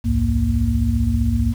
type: tone cluster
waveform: sine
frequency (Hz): 60.9 / 76.2 / 104.2 / 233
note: B1 / D#2 / G#2 / A#3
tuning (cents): -24 / -36 / +6 / -1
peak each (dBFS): -21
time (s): 0.04-1.54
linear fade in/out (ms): 20
effects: 7-bit